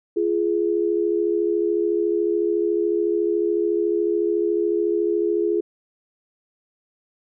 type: tone pair together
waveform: sine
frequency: 344 / 417.9 Hz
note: F4 / G#4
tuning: -26 / +11 cents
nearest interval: minor third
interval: 337 cents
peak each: -21 dBFS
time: 0.16-5.61 s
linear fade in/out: 10 ms
effects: none